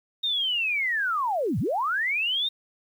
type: linear two-way sweep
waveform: sine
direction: down then up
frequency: 3729 to 87.31 to 3729 Hz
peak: -23 dBFS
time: 0.23-2.49 s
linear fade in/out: 10 ms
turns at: 1.59 s
effects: 9-bit